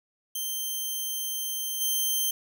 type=tone with level steps; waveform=5% pulse; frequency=3136 Hz; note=G7; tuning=in tune; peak=-21 / -16 dBFS; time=0.35-2.31 s; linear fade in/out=5 ms; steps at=1.8 s; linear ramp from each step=20 ms; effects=none